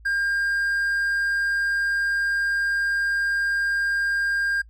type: tone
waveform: triangle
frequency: 1605 Hz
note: G6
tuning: 40 cents sharp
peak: -19 dBFS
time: 0.05-4.62 s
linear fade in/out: 10 ms
effects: noise-tail reverb RT60 0.1 s tail -25 dB re dry + added 55 Hz sine -45 dBFS peak until 4.69 s

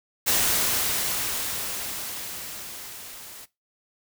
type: noise with level ramp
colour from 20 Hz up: white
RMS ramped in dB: -21 to -43 dBFS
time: 0.26-3.46 s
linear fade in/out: 20 ms
effects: noise-tail reverb RT60 0.2 s tail -18 dB re dry

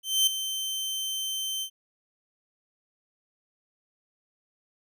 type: tone with ADSR envelope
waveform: sawtooth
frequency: 3100 Hz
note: G7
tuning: 20 cents flat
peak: -15 dBFS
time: 0.03-1.7 s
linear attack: 240 ms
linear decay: 6 ms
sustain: -11 dB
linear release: 79 ms
effects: none

